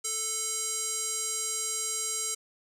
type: tone with band-pass filter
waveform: square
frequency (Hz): 440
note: A4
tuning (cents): 0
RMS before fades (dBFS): -32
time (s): 0.04-2.35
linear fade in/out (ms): 10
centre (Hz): 7700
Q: 3.7
effects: none